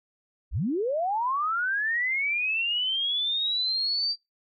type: linear sweep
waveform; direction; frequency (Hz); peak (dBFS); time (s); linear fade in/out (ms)
sine; up; 33.2 to 4699; -24; 0.51-4.16; 50
effects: noise-tail reverb RT60 0.2 s tail -24 dB re dry